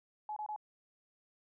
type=tone bursts; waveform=sine; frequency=849 Hz; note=G#5; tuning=38 cents sharp; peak=-37 dBFS; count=3; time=0.29-0.562 s; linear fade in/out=2 ms; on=74 ms; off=25 ms; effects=none